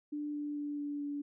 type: tone with pitch steps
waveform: sine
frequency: 295.5 / 293.6 / 291.8 / 289.9 / 288.1 Hz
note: D4 / D4 / D4 / D4 / D4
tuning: +11 / 0 / -11 / -22 / -33 cents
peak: -35 dBFS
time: 0.12-1.22 s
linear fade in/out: 10 ms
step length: 220 ms
effects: none